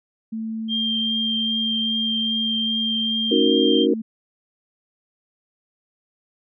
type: tone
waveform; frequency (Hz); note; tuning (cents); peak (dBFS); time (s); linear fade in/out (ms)
sine; 222.3; A3; +18; -25; 0.32-4.02; 10
type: tone with vibrato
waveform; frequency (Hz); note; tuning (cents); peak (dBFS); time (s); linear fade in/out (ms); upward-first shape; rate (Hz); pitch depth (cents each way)
sine; 3183; G7; +26; -21; 0.68-3.87; 50; triangle; 2.5; 11
type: chord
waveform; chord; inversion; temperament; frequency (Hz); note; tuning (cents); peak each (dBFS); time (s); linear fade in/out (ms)
sine; D# minor seventh; third; equal with one note detuned; 273.5 / 311.1 / 370 / 466.2; C#4 / D#4 / F#4 / A#4; -23 / 0 / 0 / 0; -21; 3.31-3.94; 5
effects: none